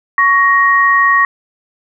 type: tone pair together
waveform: sine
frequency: 1116.7 / 1878 Hz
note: C#6 / A#6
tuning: +12 / +12 cents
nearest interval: major sixth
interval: 900 cents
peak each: -10 dBFS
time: 0.18-1.25 s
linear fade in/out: 2 ms
effects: none